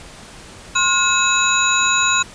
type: tone cluster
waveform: sine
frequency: 1066 / 1433 / 2575 / 3885 / 6830 Hz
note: C6 / F6 / E7 / B7 / G#8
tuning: +32 / +44 / -41 / -29 / +48 cents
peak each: -20 dBFS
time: 0.75-2.23 s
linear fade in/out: 10 ms
effects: pink hiss -39 dBFS RMS until 2.34 s + resampled to 22050 Hz